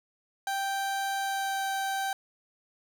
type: tone with pitch glide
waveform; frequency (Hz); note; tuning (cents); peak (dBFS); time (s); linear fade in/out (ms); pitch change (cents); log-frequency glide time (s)
30% pulse; 784 to 778.6; G5 to G5; 0 to -12; -26; 0.47-2.13; 2; -12; 1.19-1.65
effects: none